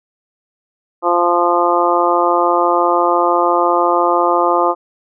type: harmonic tone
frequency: 174.1 Hz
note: F3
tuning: 5 cents flat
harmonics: 2 / 3 / 4 / 5 / 6 / 7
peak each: -18 / -18 / -18 / -18 / -18 / -18 dBFS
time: 1.02-4.75 s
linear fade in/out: 50 ms
effects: none